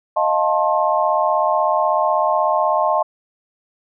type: chord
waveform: sine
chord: F dominant seventh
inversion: third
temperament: equal with one note detuned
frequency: 622.3 / 698.5 / 880 / 1066 Hz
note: Eb5 / F5 / A5 / C6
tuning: 0 / 0 / 0 / +32 cents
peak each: -19 / -21 / -20 / -20 dBFS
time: 0.16-3.03 s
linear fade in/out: 10 ms
effects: none